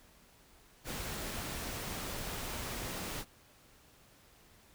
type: noise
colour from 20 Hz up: pink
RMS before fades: -40 dBFS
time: 0.84-3.25 s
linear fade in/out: 50 ms
effects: pink hiss -62 dBFS RMS until 4.74 s